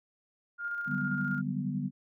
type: tone with tremolo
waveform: sine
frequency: 1411 Hz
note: F6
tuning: 17 cents sharp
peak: -31 dBFS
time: 0.58-1.42 s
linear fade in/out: 50 ms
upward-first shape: square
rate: 15 Hz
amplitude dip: 30%
type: chord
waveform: sine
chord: G major seventh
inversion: second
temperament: equal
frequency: 146.83 / 185 / 196 / 246.9 Hz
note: D3 / F#3 / G3 / B3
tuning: 0 / 0 / 0 / 0 cents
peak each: -35 / -38 / -35 / -35 dBFS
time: 0.86-1.91 s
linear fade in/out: 50 ms
effects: none